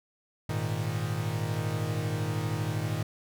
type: chord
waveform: 45% pulse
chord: Ab suspended second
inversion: none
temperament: equal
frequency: 103.83 / 116.54 / 155.56 Hz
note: Ab2 / Bb2 / Eb3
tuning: 0 / 0 / 0 cents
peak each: -33 dBFS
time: 0.49-3.03 s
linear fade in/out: 5 ms
effects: none